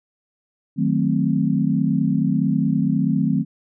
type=chord; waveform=sine; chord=D# diminished seventh; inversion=none; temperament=equal; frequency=155.56 / 185 / 220 / 261.6 Hz; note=D#3 / F#3 / A3 / C4; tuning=0 / 0 / 0 / 0 cents; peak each=-22 dBFS; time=0.76-3.45 s; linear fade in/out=50 ms; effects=none